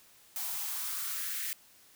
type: noise with high-pass filter sweep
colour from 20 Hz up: blue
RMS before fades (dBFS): -36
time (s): 0.36-1.53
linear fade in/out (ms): 0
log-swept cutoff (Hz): 690 to 1900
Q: 3.1
effects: white hiss -60 dBFS RMS until 1.95 s